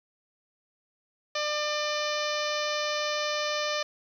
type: harmonic tone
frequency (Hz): 598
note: D5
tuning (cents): +31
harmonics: 1 / 2 / 3 / 4 / 5 / 6 / 7 / 8 / 9 / 10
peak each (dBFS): -31 / -34 / -36 / -37 / -38 / -39 / -39 / -40 / -41 / -41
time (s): 1.35-3.83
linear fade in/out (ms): 5
effects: 10-bit